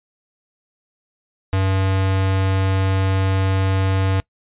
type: tone with notch filter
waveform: square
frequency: 95.7 Hz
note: G2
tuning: 41 cents flat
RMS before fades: -18 dBFS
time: 1.53-4.2 s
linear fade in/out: 0 ms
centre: 200 Hz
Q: 1.3
effects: noise-tail reverb RT60 0.1 s tail -24 dB re dry + resampled to 8000 Hz